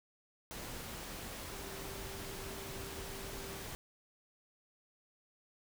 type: tone in noise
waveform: sine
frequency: 390.5 Hz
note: G4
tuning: 7 cents flat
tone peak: -50 dBFS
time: 1.52-3.63 s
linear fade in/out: 0 ms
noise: pink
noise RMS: -45 dBFS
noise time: 0.51-3.75 s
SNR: -8 dB
effects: none